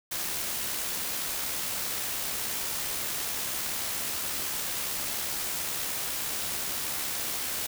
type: noise with amplitude modulation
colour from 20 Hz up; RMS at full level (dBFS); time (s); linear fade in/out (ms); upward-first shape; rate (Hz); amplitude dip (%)
white; -31; 0.11-7.67; 10; sine; 69.6; 25
effects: none